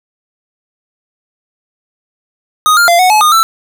square tone with pitch steps, 1245 / 1401 / 689 / 737 / 855 / 1227 / 1331 Hz, D#6 / F6 / F5 / F#5 / A5 / D#6 / E6, +1 / +5 / -24 / -7 / -50 / -25 / +16 cents, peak -6 dBFS, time 2.66-3.43 s, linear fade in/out 0 ms, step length 110 ms, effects none

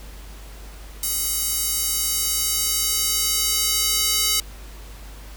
square tone with high-pass filter sweep, 426.5 Hz, G#4, 46 cents sharp, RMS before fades -22 dBFS, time 1.03-4.4 s, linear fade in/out 2 ms, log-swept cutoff 8200 to 4200 Hz, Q 0.85, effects added 50 Hz sine -37 dBFS peak until 5.36 s + pink hiss -45 dBFS RMS until 5.36 s

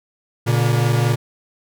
45% pulse tone pair together, 118.4 / 143.06 Hz, A#2 / D3, +27 / -45 cents, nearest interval minor third, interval 328 cents, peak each -16 / -20 dBFS, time 0.46-1.16 s, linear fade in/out 20 ms, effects none

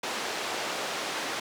pink band-pass noise, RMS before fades -33 dBFS, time 0.03-1.4 s, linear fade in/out 5 ms, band 420 to 5900 Hz, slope 12 dB/octave, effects none

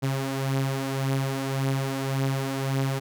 sawtooth beating tone pair, 134.6 / 136.4 Hz, C3 / C#3, +49 / -28 cents, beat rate 1.8 Hz, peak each -22 / -27 dBFS, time 0.02-3 s, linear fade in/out 20 ms, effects none

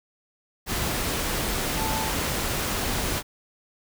sine tone in noise, 880 Hz, A5, in tune, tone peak -30 dBFS, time 1.76-2.13 s, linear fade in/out 50 ms, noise pink, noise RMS -27 dBFS, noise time 0.66-3.23 s, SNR -6 dB, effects none

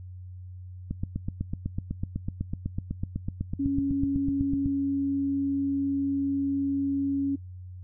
click train, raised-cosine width 5 ms, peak -17 dBFS, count 31, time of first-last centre 0.91-4.66 s, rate 8 Hz
sine tone, 277.2 Hz, C#4, in tune, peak -24 dBFS, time 3.59-7.36 s, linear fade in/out 10 ms
effects noise-tail reverb RT60 0.2 s tail -25 dB re dry + added 91 Hz sine -39 dBFS peak until 7.83 s

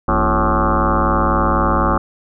sine tone with frequency modulation, 552 Hz, C#5, 7 cents flat, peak -12 dBFS, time 0.08-1.98 s, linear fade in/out 5 ms, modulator 104 Hz, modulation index 7.4, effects none

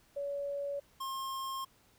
sine / square tone pair in turn, 566 / 1068.5 Hz, C#5 / C6, +36 / +36 cents, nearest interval major seventh, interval 1100 cents, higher second, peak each -34 / -37 dBFS, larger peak first, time 0.16-0.8 / 1-1.65 s, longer second, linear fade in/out 10 ms, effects pink hiss -66 dBFS RMS until 1.98 s

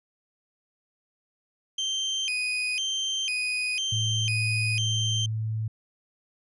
35% pulse tone with vibrato, 2794 Hz, F7, in tune, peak -24 dBFS, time 1.78-5.26 s, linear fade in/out 5 ms, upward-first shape square, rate 1 Hz, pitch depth 200 cents each way
sine tone, 110 Hz, A2, in tune, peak -26 dBFS, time 3.92-5.68 s, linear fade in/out 5 ms
effects resampled to 24000 Hz

